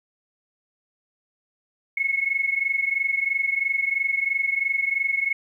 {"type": "tone pair together", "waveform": "sine", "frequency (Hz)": [2181, 2204], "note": ["C#7", "C#7"], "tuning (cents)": [-29, -11], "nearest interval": "unison", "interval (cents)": 18, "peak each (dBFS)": [-23, -25], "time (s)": [1.97, 5.33], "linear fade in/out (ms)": 5, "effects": ["10-bit"]}